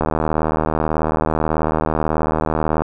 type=click train; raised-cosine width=1 ms; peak=-4 dBFS; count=221; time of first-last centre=0.01-2.82 s; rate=78.3 Hz; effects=none